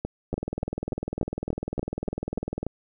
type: two click trains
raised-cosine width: 2 ms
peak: -15 / -16 dBFS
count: 10 / 47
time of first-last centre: 0.05-2.666 / 0.33-2.63 s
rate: 3.44 / 20 Hz
effects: none